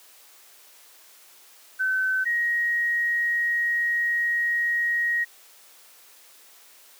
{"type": "tone pair in turn", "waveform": "sine", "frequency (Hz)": [1526, 1887.1], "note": ["G6", "A#6"], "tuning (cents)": [-47, 21], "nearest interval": "major third", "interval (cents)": 368, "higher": "second", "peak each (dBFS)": -21, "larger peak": "neither", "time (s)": [[1.79, 2.25], [2.25, 5.25]], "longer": "second", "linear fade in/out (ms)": 20, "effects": ["white hiss -52 dBFS RMS until 6.99 s", "high-pass 400 Hz 12 dB/octave"]}